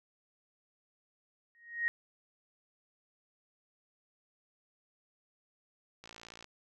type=tone with exponential growth; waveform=sine; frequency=1874 Hz; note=A#6; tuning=9 cents sharp; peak=-25 dBFS; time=1.55-1.88 s; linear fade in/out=0 ms; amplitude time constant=71 ms
type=click train; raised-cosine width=0.2 ms; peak=-32 dBFS; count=24; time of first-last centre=6.04-6.444 s; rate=57 Hz
effects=none